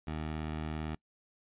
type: tone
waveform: 15% pulse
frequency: 77.78 Hz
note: D#2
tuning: in tune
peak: -29 dBFS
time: 0.07-0.95 s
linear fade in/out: 5 ms
effects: noise-tail reverb RT60 0.1 s tail -25 dB re dry + resampled to 8000 Hz